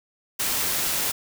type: noise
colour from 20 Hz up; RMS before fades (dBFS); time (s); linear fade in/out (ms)
white; -25; 0.39-1.12; 10
effects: none